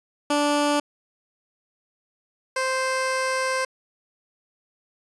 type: tone pair in turn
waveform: 15% pulse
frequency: 292 / 522.1 Hz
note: D4 / C5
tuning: -10 / -4 cents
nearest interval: minor seventh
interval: 1006 cents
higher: second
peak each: -13 / -16 dBFS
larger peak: first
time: 0.3-0.8 / 2.56-3.65 s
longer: second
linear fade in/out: 5 ms
effects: resampled to 24000 Hz